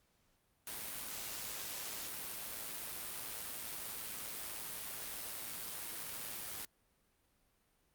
white noise with amplitude modulation, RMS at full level -42 dBFS, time 0.67-6.65 s, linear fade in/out 2 ms, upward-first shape sine, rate 109 Hz, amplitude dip 35%, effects pink hiss -75 dBFS RMS until 7.94 s + Opus 48 kbps

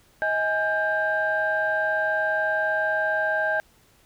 sine tone cluster, 632 / 828 / 1585 Hz, D#5 / G#5 / G6, +27 / -5 / +19 cents, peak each -25 / -29 / -23 dBFS, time 0.22-3.6 s, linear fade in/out 0 ms, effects tanh soft clip ceiling -13 dBFS + pink hiss -59 dBFS RMS until 4.05 s

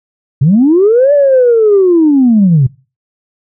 sine linear two-way sweep, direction up then down, 123.47 to 587 to 123.47 Hz, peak -3 dBFS, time 0.41-2.67 s, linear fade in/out 10 ms, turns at 1.13 s, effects noise-tail reverb RT60 0.3 s tail -19 dB re dry + tanh soft clip ceiling 0 dBFS

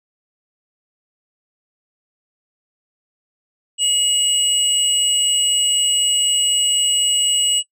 sine tone pair together, 2906 / 7958 Hz, F#7 / B8, -32 / +12 cents, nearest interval octave + perfect fourth, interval 1744 cents, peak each -16 dBFS, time 3.78-7.63 s, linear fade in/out 50 ms, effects noise-tail reverb RT60 0.1 s tail -21 dB re dry + tanh soft clip ceiling -10 dBFS

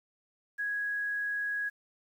sine tone with quantisation, 1661.2 Hz, G#6, in tune, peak -30 dBFS, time 0.58-1.7 s, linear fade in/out 20 ms, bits 10, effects none

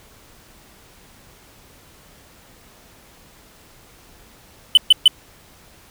triangle tone bursts, 3004 Hz, F#7, 26 cents sharp, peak -4 dBFS, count 3, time 4.75-5.079 s, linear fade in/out 2 ms, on 23 ms, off 130 ms, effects pink hiss -49 dBFS RMS until 5.9 s

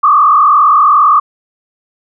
sine tone with frequency modulation, 1176 Hz, D6, 2 cents sharp, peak -4 dBFS, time 0.03-1.2 s, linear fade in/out 10 ms, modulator 42.5 Hz, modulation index 1.7, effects none

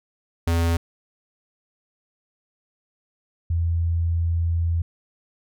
square / sine tone pair in turn, 84 / 84 Hz, E2 / E2, +33 / +33 cents, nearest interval unison, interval 0 cents, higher neither, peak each -19 dBFS, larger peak neither, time 0.47-0.77 / 3.5-4.82 s, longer second, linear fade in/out 5 ms, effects none

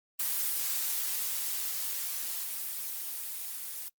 blue noise with level ramp, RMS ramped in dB -30 to -39 dBFS, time 0.19-3.89 s, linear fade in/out 10 ms, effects noise-tail reverb RT60 0.1 s tail -26 dB re dry + Opus 24 kbps

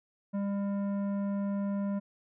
sine tone with tanh clipping, 200 Hz, G3, 35 cents sharp, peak -31 dBFS, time 0.33-2 s, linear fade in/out 20 ms, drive 12 dB, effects none

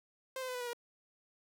sawtooth tone with pitch steps, 523.3 / 513.7 / 504.3 / 495.1 / 486 / 477.1 Hz, C5 / C5 / B4 / B4 / B4 / A#4, 0 / -32 / +36 / +4 / -28 / +40 cents, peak -34 dBFS, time 0.36-0.732 s, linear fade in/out 2 ms, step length 62 ms, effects none

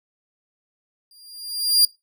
sawtooth tone with exponential growth, 4797 Hz, D8, 36 cents sharp, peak -7 dBFS, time 1.11-1.85 s, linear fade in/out 2 ms, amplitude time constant 160 ms, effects noise-tail reverb RT60 0.2 s tail -20 dB re dry

